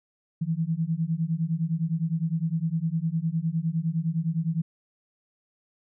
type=beating tone pair; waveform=sine; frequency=158.5 / 168.3 Hz; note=D#3 / E3; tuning=+32 / +36 cents; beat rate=9.8 Hz; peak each=-27 dBFS; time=0.41-4.62 s; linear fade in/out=10 ms; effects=none